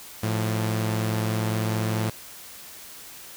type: tone pair together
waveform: sawtooth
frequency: 109.59 / 174.61 Hz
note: A2 / F3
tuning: -6 / 0 cents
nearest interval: minor sixth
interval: 806 cents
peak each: -20 / -28 dBFS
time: 0.23-2.1 s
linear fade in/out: 5 ms
effects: white hiss -43 dBFS RMS until 3.36 s